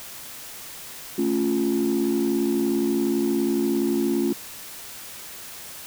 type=chord; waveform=sine; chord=A augmented; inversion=none; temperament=equal; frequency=220 / 277.2 / 349.2 Hz; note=A3 / C#4 / E#4; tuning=0 / 0 / 0 cents; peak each=-24 / -23 / -22 dBFS; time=1.18-4.33 s; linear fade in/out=5 ms; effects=tanh soft clip ceiling -15 dBFS + white hiss -39 dBFS RMS until 5.86 s